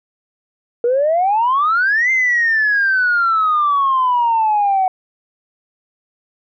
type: exponential two-way sweep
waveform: sine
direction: up then down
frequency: 466.2 to 2100 to 743 Hz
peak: -11 dBFS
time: 0.84-4.88 s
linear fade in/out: 2 ms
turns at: 2.11 s
effects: tanh soft clip ceiling -8 dBFS